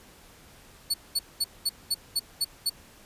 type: tone bursts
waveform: sawtooth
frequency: 4435 Hz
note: C#8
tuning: in tune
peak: -20 dBFS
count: 8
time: 0.9-2.698 s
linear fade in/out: 10 ms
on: 41 ms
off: 210 ms
effects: pink hiss -53 dBFS RMS until 3.05 s + resampled to 32000 Hz